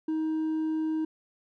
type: tone with hard clipping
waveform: sine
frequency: 315.3 Hz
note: D#4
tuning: 23 cents sharp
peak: -27 dBFS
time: 0.08-1.05 s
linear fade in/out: 5 ms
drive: 2 dB
effects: none